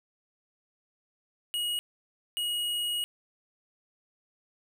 square tone bursts at uneven times, 2894 Hz, F#7, 39 cents flat, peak -29 dBFS, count 2, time 1.54-1.79 / 2.37-3.04 s, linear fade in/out 0 ms, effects none

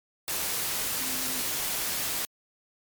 sine tone in noise, 259.4 Hz, C4, 15 cents flat, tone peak -41 dBFS, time 1.01-1.4 s, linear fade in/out 0 ms, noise white, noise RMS -30 dBFS, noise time 0.28-2.25 s, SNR -14 dB, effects MP3 96 kbps

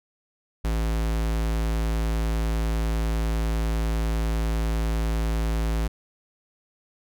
square tone, 55 Hz, A1, in tune, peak -23 dBFS, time 0.64-5.88 s, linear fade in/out 10 ms, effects none

